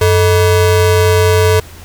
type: ring-modulated tone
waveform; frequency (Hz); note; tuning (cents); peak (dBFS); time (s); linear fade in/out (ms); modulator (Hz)
square; 265.7; C4; +27; -5; 0.01-1.6; 5; 172
effects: added 83 Hz sine -35 dBFS peak until 1.84 s + pink hiss -37 dBFS RMS until 1.84 s